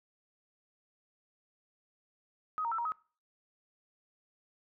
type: tone with pitch steps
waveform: sine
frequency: 1259 / 929 / 1329 / 943 / 1268 Hz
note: D#6 / A#5 / E6 / A#5 / D#6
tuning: +20 / -6 / +14 / +20 / +32 cents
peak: -31 dBFS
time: 2.58-2.92 s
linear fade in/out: 0 ms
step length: 68 ms
effects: noise-tail reverb RT60 0.4 s tail -22 dB re dry